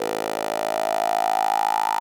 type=tone with high-pass filter sweep; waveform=10% pulse; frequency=54 Hz; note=A1; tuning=32 cents flat; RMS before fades=-23 dBFS; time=0-2 s; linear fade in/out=5 ms; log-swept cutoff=490 to 920 Hz; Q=8.5; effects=none